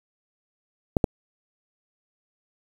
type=clicks; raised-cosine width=2 ms; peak=-5 dBFS; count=2; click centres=0.968 / 1.042 s; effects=7-bit